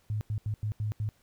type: tone bursts at uneven times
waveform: sine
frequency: 106.3 Hz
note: G#2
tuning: 41 cents sharp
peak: -28 dBFS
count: 6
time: 0.1-0.21 / 0.3-0.38 / 0.46-0.54 / 0.63-0.72 / 0.8-0.92 / 1-1.09 s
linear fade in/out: 0 ms
effects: pink hiss -67 dBFS RMS until 1.22 s